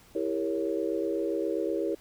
sine chord, E diminished seventh, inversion none, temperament equal with one note detuned, 329.6 / 398.6 / 466.2 / 554.4 Hz, E4 / G4 / Bb4 / Db5, 0 / +29 / 0 / 0 cents, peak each -31 / -32 / -33 / -34 dBFS, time 0.15-1.95 s, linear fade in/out 5 ms, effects pink hiss -57 dBFS RMS until 2 s

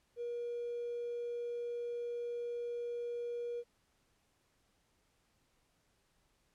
triangle tone with hard clipping, 477.2 Hz, A#4, 41 cents sharp, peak -37 dBFS, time 0.16-3.64 s, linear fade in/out 50 ms, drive 3 dB, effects pink hiss -75 dBFS RMS until 6.54 s + low-pass 11000 Hz 12 dB/octave

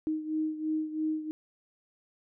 sine beating tone pair, 311.1 / 314.1 Hz, D#4 / D#4, 0 / +16 cents, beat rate 3 Hz, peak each -30 / -35 dBFS, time 0.07-1.31 s, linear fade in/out 0 ms, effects none

